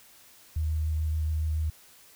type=tone with vibrato; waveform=sine; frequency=78 Hz; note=D#2; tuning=5 cents sharp; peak=-25 dBFS; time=0.56-1.7 s; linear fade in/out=5 ms; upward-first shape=sine; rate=7 Hz; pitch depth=14 cents each way; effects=white hiss -55 dBFS RMS until 2.15 s